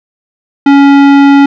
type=tone with tanh clipping; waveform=sine; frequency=280 Hz; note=C#4; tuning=18 cents sharp; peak=-3 dBFS; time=0.66-1.46 s; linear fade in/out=5 ms; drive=18 dB; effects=none